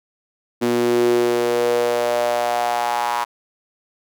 sawtooth tone with high-pass filter sweep, 120 Hz, B2, 49 cents flat, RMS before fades -19 dBFS, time 0.61-3.25 s, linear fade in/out 20 ms, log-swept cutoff 290 to 950 Hz, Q 5.3, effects none

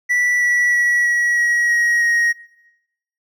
triangle tone with pitch steps, 1961 / 1947.5 / 1934 / 1920.6 / 1907.4 / 1894.2 / 1881.1 Hz, B6 / B6 / B6 / B6 / A#6 / A#6 / A#6, -13 / -25 / -37 / -49 / +39 / +27 / +15 cents, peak -12 dBFS, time 0.09-2.33 s, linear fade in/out 20 ms, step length 320 ms, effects noise-tail reverb RT60 0.9 s tail -20 dB re dry

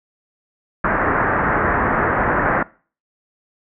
white low-pass noise, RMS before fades -18 dBFS, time 0.84-2.63 s, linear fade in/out 5 ms, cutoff 1800 Hz, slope 48 dB/octave, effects noise-tail reverb RT60 0.4 s tail -22 dB re dry

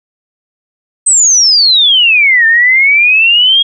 sine exponential two-way sweep, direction down then up, 8320 to 1786 to 3299 Hz, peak -4 dBFS, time 1.06-3.63 s, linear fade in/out 10 ms, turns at 2.46 s, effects none

